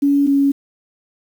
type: tone pair in turn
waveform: sine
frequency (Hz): 282.7 / 278.8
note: C#4 / C#4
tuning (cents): +34 / +10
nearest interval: unison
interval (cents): 24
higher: first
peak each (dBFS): -11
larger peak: neither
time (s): 0.02-0.27 / 0.27-0.52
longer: neither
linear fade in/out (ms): 10
effects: 7-bit